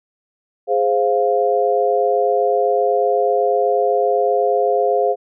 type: chord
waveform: sine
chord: F minor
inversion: first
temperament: equal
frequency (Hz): 415.3 / 523.3 / 698.5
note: Ab4 / C5 / F5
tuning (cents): 0 / 0 / 0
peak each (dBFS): -18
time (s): 0.67-5.16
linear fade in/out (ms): 50
effects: none